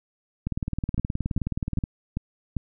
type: two click trains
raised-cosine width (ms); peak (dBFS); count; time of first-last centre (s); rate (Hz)
5; -14 / -14; 5 / 27; 0.98-2.567 / 0.47-1.838; 2.52 / 19
effects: none